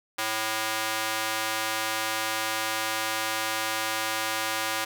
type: tone with high-pass filter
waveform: square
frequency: 110 Hz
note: A2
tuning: in tune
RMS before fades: -29 dBFS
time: 0.18-4.85 s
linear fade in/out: 10 ms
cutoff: 980 Hz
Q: 0.68
effects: none